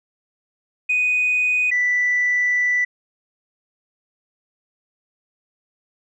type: tone pair in turn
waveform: sine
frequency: 2489 / 1975.5 Hz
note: D#7 / B6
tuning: 0 / 0 cents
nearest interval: major third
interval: 400 cents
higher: first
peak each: -15 dBFS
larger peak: neither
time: 0.89-1.71 / 1.71-2.85 s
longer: second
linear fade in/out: 10 ms
effects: tanh soft clip ceiling -12 dBFS